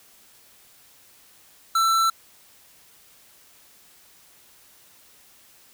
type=tone with hard clipping; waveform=sine; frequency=1335 Hz; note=E6; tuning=22 cents sharp; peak=-19 dBFS; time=1.75-2.1 s; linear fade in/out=5 ms; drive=18 dB; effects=white hiss -54 dBFS RMS until 5.73 s